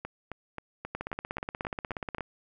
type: two click trains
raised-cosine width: 0.5 ms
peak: -21 / -18 dBFS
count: 9 / 22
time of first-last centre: 0.05-2.183 / 0.95-2.207 s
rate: 3.75 / 16.7 Hz
effects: none